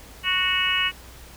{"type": "harmonic tone with a mistuned harmonic", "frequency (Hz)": 370, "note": "F#4", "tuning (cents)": 0, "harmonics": [3, 4, 5, 6, 7, 8], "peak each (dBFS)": [-30, -31, -28, -28, -27, -23], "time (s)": [0.23, 0.92], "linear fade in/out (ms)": 50, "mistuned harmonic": 8, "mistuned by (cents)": -24, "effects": ["added 60 Hz sine -46 dBFS peak until 1.36 s", "pink hiss -46 dBFS RMS until 1.36 s"]}